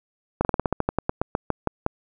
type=slowing click train; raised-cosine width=1 ms; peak=-7 dBFS; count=16; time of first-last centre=0.41-1.864 s; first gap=39 ms; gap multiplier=1.12; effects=none